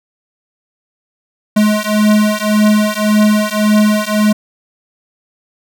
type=beating tone pair; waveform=square; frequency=210.9 / 212.7 Hz; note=G#3 / G#3; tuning=+27 / +42 cents; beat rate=1.8 Hz; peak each=-13 dBFS; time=1.56-4.33 s; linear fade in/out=10 ms; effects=none

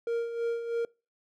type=tone with tremolo; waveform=triangle; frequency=466.2 Hz; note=A#4; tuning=in tune; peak=-24 dBFS; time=0.07-0.85 s; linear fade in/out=2 ms; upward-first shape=sine; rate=3.1 Hz; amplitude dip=60%; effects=noise-tail reverb RT60 0.3 s tail -25 dB re dry

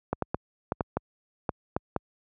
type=clicks; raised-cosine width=1 ms; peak=-12 dBFS; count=9; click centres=0.13 / 0.223 / 0.345 / 0.721 / 0.808 / 0.97 / 1.492 / 1.765 / 1.963 s; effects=high-pass 60 Hz 12 dB/octave

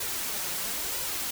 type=noise with flanger; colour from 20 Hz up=white; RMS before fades=-32 dBFS; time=0-1.31 s; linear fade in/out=5 ms; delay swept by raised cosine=2 to 5.6 ms; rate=1 Hz; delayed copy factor=+0.5; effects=none

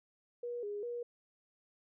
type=tone with pitch steps; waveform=sine; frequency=481.1 / 411.7 / 479 Hz; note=B4 / G#4 / A#4; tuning=-45 / -15 / +47 cents; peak=-37 dBFS; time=0.43-1.03 s; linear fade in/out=5 ms; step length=200 ms; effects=none

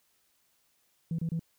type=tone bursts; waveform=sine; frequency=164.81 Hz; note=E3; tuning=in tune; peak=-27 dBFS; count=3; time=1.11-1.394 s; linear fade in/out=2 ms; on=76 ms; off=28 ms; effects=tanh soft clip ceiling -26 dBFS + white hiss -71 dBFS RMS until 1.58 s

